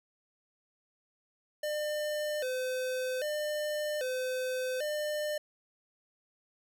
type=tone with vibrato; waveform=square; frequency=554.4 Hz; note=C#5; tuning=in tune; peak=-32 dBFS; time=1.63-5.38 s; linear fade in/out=5 ms; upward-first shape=square; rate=0.63 Hz; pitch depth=140 cents each way; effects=none